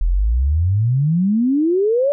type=exponential sweep; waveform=sine; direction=up; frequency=38.89 to 587.3 Hz; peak=-13 dBFS; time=0.01-2.12 s; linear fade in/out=0 ms; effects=none

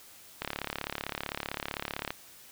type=click train; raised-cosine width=0.3 ms; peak=-16 dBFS; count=61; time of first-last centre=0.42-2.105 s; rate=35.6 Hz; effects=white hiss -53 dBFS RMS until 2.51 s

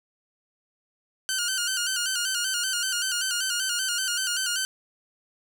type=tone with vibrato; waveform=10% pulse; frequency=1480 Hz; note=F#6; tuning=in tune; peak=-16 dBFS; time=1.29-4.65 s; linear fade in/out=0 ms; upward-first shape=square; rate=5.2 Hz; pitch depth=65 cents each way; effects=none

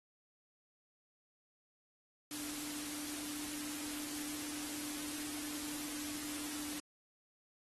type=tone in noise; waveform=sine; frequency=296.5 Hz; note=D4; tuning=17 cents sharp; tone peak=-45 dBFS; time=2.31-6.8 s; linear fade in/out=2 ms; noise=white; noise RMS=-44 dBFS; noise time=2.31-6.8 s; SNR=-4 dB; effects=AAC 32 kbps

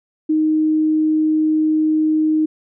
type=tone; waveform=sine; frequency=311.1 Hz; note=D#4; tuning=in tune; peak=-13 dBFS; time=0.29-2.46 s; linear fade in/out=10 ms; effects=none

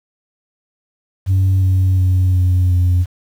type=tone with pitch steps; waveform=sine; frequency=95 / 93.58 / 92.19 / 90.81 / 89.46 Hz; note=F#2 / F#2 / F#2 / F#2 / F2; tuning=+46 / +20 / -6 / -32 / +42 cents; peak=-8 dBFS; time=1.26-3.06 s; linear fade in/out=50 ms; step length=360 ms; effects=tanh soft clip ceiling -9 dBFS + 7-bit

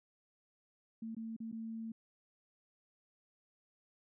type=tone with dropouts; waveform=sine; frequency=224.8 Hz; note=A3; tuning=37 cents sharp; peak=-40 dBFS; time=1.02-1.92 s; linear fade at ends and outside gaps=5 ms; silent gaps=1.149-1.166 / 1.365-1.402 / 1.516-1.525 s; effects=none

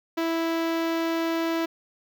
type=tone with notch filter; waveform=sawtooth; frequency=329.6 Hz; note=E4; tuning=in tune; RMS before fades=-26 dBFS; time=0.17-1.66 s; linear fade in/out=10 ms; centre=9100 Hz; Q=0.52; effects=none

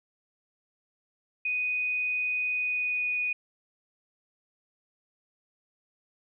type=tone with pitch glide; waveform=sine; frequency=2489 to 2473 Hz; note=D#7 to D#7; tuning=0 to -11 cents; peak=-26 dBFS; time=1.45-3.33 s; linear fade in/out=5 ms; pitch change=-11 cents; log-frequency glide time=2.52-3.13 s; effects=none

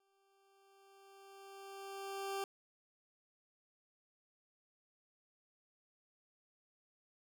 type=tone with exponential growth; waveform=20% pulse; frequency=392.1 Hz; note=G4; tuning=in tune; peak=-32 dBFS; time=0-2.44 s; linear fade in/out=2 ms; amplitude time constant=530 ms; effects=none

